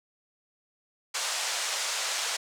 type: band-pass noise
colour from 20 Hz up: white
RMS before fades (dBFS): -31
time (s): 1.14-2.37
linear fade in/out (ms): 10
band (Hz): 560 to 7800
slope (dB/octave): 24
effects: none